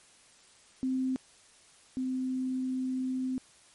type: tone pair in turn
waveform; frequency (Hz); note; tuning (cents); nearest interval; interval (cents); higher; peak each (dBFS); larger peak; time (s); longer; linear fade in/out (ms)
sine; 260 / 258.2; C4 / C4; -11 / -23; unison; 12; first; -27 / -29; first; 0.83-1.16 / 1.97-3.38; second; 0
effects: white hiss -59 dBFS RMS until 3.74 s + MP3 48 kbps